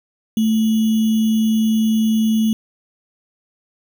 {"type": "tone with sample-and-hold", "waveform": "sine", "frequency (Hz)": 220, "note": "A3", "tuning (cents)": 0, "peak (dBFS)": -13, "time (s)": [0.37, 2.53], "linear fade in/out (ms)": 2, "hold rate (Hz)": 3150, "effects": []}